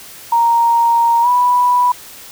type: tone with pitch glide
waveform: sine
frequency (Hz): 932.3 to 984.3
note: A#5 to B5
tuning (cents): 0 to -6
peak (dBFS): -9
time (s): 0.32-1.92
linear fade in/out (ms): 5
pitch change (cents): +94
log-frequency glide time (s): 1.22-1.28
effects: white hiss -36 dBFS RMS until 2.31 s